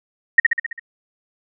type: tone with echo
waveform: sine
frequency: 1864.7 Hz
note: A#6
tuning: in tune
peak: -5 dBFS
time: 0.38-0.4 s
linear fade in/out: 5 ms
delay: 66 ms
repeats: 6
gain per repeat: -4 dB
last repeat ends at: 0.796 s
effects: none